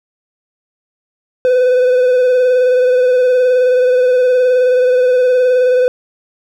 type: tone with vibrato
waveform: triangle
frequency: 503 Hz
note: B4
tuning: 32 cents sharp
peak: -6 dBFS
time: 1.45-5.88 s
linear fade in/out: 0 ms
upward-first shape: sine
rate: 19 Hz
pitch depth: 30 cents each way
effects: none

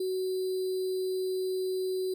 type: tone with sample-and-hold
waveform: sine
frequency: 373 Hz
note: F#4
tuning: 14 cents sharp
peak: -28 dBFS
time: 0-2.14 s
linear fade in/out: 5 ms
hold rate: 4410 Hz
effects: none

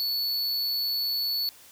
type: tone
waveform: square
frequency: 4435 Hz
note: C#8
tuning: in tune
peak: -26 dBFS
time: 0-1.49 s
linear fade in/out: 0 ms
effects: white hiss -52 dBFS RMS until 1.71 s

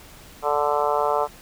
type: harmonic tone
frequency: 146.83 Hz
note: D3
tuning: in tune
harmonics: 3 / 4 / 5 / 6 / 7 / 8 / 9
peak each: -26 / -25 / -26 / -26 / -27 / -30 / -30 dBFS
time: 0.42-1.28 s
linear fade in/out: 50 ms
effects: pink hiss -46 dBFS RMS until 1.41 s

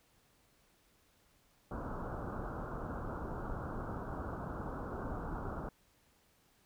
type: low-pass noise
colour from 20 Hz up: pink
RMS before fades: -41 dBFS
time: 1.71-5.69 s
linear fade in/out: 2 ms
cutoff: 1500 Hz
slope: 96 dB/octave
effects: pink hiss -70 dBFS RMS until 6.65 s

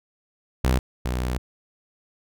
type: tone pair in turn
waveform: sawtooth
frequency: 63.7 / 62.07 Hz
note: C2 / B1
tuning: -46 / +9 cents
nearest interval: unison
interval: 45 cents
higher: first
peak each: -14 / -20 dBFS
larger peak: first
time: 0.64-0.79 / 1.05-1.38 s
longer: second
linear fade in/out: 5 ms
effects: none

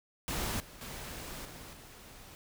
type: noise with level steps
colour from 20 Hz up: pink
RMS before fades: -35 / -52 / -43 / -48 / -52 dBFS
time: 0.28-2.35 s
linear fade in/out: 0 ms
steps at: 0.6 / 0.81 / 1.45 / 1.73 s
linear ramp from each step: 2 ms
effects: none

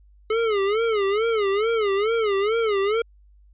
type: tone with vibrato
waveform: square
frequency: 424.7 Hz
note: G#4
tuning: 39 cents sharp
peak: -20 dBFS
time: 0.3-3.02 s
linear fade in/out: 5 ms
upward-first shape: sine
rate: 2.3 Hz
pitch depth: 150 cents each way
effects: added 50 Hz sine -50 dBFS peak until 3.53 s + resampled to 8000 Hz

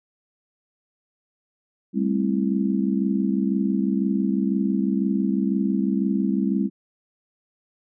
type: chord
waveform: sine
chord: A minor seventh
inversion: third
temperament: just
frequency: 198 / 220 / 264 / 330 Hz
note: G3 / A3 / C4 / E4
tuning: +18 / 0 / +16 / +2 cents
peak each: -22 / -28 / -25 / -28 dBFS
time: 1.93-6.7 s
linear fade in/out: 50 ms
effects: none

